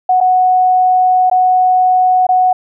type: tone with dropouts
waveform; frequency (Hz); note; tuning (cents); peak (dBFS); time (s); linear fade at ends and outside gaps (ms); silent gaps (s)
sine; 738; F#5; -5; -7; 0.09-2.53; 5; 0.204-0.21 / 1.299-1.313 / 2.268-2.289
effects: none